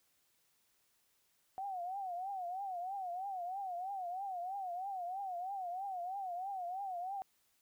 sine tone with vibrato, 746 Hz, F#5, 14 cents sharp, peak -38 dBFS, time 1.58-7.22 s, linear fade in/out 0 ms, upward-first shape triangle, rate 3.1 Hz, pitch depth 150 cents each way, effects white hiss -75 dBFS RMS until 7.61 s

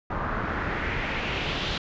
pink noise with low-pass filter sweep, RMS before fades -29 dBFS, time 0.1-1.78 s, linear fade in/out 5 ms, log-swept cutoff 1200 to 3700 Hz, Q 2.4, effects resampled to 16000 Hz

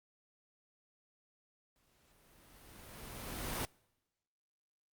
pink noise with exponential growth, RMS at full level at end -36 dBFS, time 1.76-3.65 s, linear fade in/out 0 ms, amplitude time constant 410 ms, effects noise-tail reverb RT60 1.0 s tail -26 dB re dry + Opus 48 kbps

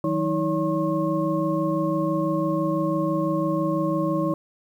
sine tone cluster, 159.3 / 185.3 / 318.1 / 566 / 1079 Hz, D#3 / F#3 / D#4 / C#5 / C#6, +41 / +3 / +38 / +36 / -47 cents, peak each -28 / -31 / -24 / -27 / -30 dBFS, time 0.04-4.34 s, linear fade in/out 2 ms, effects 9-bit

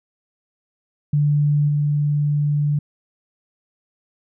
sine tone with level steps, 146.83 Hz, D3, in tune, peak -14 / -16 dBFS, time 1.13-2.79 s, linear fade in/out 5 ms, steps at 1.68 s, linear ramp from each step 10 ms, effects none

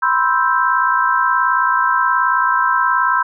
sine chord, C major seventh, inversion third, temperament equal, 987.8 / 1046.5 / 1318.5 / 1568 Hz, B5 / C6 / E6 / G6, 0 / 0 / 0 / 0 cents, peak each -18 dBFS, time 0.02-3.23 s, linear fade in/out 10 ms, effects none

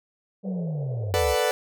white band-pass noise, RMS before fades -40 dBFS, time 0.43-1.13 s, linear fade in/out 20 ms, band 440 to 600 Hz, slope 48 dB/octave
sine linear sweep, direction down, 198.8 to 60 Hz, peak -26 dBFS, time 0.43-1.36 s, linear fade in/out 50 ms
40% pulse chord, B minor seventh, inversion third, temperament equal, 440 / 493.9 / 587.3 / 740 Hz, A4 / B4 / D5 / F#5, 0 / 0 / 0 / 0 cents, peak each -26 / -24 / -26 / -28 dBFS, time 1.14-1.51 s, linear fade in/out 0 ms
effects none

